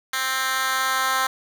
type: tone with high-pass filter sweep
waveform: 10% pulse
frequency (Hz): 262.7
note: C4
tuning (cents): +7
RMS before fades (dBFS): -23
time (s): 0.13-1.27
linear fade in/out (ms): 5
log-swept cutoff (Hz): 1800 to 1100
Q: 1.3
effects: 7-bit